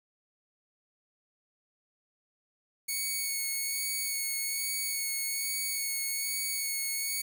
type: tone with vibrato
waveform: 5% pulse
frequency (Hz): 2217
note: C#7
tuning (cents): 0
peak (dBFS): -21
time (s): 2.88-7.22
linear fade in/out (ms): 10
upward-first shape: sine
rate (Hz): 1.2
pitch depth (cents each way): 17
effects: 9-bit